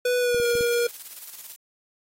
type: tone with pitch glide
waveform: square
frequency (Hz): 493.9 to 476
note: B4 to A#4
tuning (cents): 0 to +36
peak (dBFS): -21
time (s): 0.05-0.87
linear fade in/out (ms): 5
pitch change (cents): -64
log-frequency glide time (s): 0.19-0.44
type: clicks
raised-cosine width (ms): 3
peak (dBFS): -24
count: 4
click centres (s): 0.346 / 0.4 / 0.553 / 0.609
type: noise with tremolo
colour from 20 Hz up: blue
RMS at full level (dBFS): -38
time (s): 0.44-1.56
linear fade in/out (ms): 10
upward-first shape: square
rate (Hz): 18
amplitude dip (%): 55
effects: AAC 48 kbps